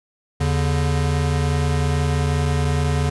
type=tone pair together; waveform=square; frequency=80.7 / 143.17 Hz; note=E2 / D3; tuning=-36 / -44 cents; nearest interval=minor seventh; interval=992 cents; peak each=-21 dBFS; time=0.4-3.1 s; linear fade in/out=10 ms; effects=resampled to 24000 Hz